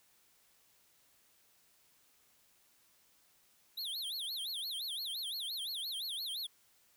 square tone with vibrato, 3694 Hz, A#7, 16 cents flat, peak -38 dBFS, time 3.77-6.47 s, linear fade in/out 10 ms, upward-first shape sine, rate 5.8 Hz, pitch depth 290 cents each way, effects white hiss -69 dBFS RMS until 6.96 s

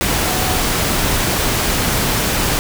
sine tone in noise, 740 Hz, F#5, in tune, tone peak -25 dBFS, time 0.27-0.6 s, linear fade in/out 0 ms, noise pink, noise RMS -17 dBFS, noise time 0.01-2.59 s, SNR -11 dB, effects none

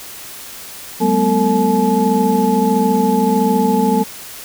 sine tone cluster, 190.9 / 212.4 / 246.3 / 448.7 / 856 Hz, G3 / G#3 / B3 / A4 / A5, -46 / +39 / -5 / +34 / -48 cents, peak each -18 dBFS, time 1-4.04 s, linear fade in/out 20 ms, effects white hiss -33 dBFS RMS until 4.44 s

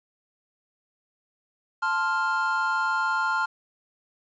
triangle chord, F major, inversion first, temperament equal, 880 / 1046.5 / 1396.9 Hz, A5 / C6 / F6, 0 / 0 / 0 cents, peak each -27 / -27 / -23 dBFS, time 1.82-3.46 s, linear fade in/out 10 ms, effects resampled to 16000 Hz + 9-bit

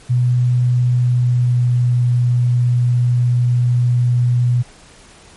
sine tone with pitch glide, 123.47 to 122.26 Hz, B2 to B2, 0 to -17 cents, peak -11 dBFS, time 0.09-4.63 s, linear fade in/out 20 ms, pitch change -17 cents, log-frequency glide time 0.83-2.07 s, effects pink hiss -44 dBFS RMS until 5.36 s + MP3 48 kbps

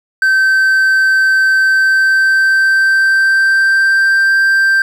triangle tone with pitch glide, 1548 to 1575.1 Hz, G6 to G6, -22 to +8 cents, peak -6 dBFS, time 0.22-4.82 s, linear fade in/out 2 ms, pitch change +30 cents, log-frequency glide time 1.58-4.35 s, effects 8-bit

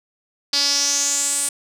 sawtooth tone with band-pass filter sweep, 283.6 Hz, C#4, 40 cents sharp, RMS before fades -20 dBFS, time 0.53-1.49 s, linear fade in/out 5 ms, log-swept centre 4700 to 8900 Hz, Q 5.9, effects none

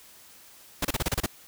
pink noise bursts, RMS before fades -26 dBFS, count 8, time 0.82-1.262 s, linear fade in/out 5 ms, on 29 ms, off 30 ms, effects white hiss -52 dBFS RMS until 1.47 s

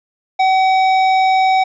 sine tone with hard clipping, 758 Hz, F#5, 42 cents sharp, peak -12 dBFS, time 0.39-1.64 s, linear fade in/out 10 ms, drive 11 dB, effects resampled to 16000 Hz

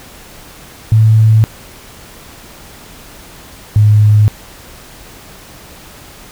sine tone pair in turn, 110 / 105.59 Hz, A2 / G#2, 0 / +29 cents, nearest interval minor second, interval 71 cents, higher first, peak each -4 dBFS, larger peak neither, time 0.92-1.44 / 3.76-4.28 s, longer neither, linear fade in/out 0 ms, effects pink hiss -36 dBFS RMS until 6.31 s

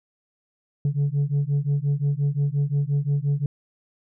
sine beating tone pair, 140.1 / 145.8 Hz, C#3 / D3, +19 / -12 cents, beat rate 5.7 Hz, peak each -21 dBFS, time 0.85-3.46 s, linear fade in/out 2 ms, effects tanh soft clip ceiling -17 dBFS

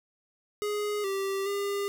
square tone with pitch steps, 416.2 / 390.3 / 401.9 Hz, G#4 / G4 / G4, +4 / -8 / +43 cents, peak -29 dBFS, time 0.62-1.88 s, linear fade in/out 0 ms, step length 420 ms, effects none

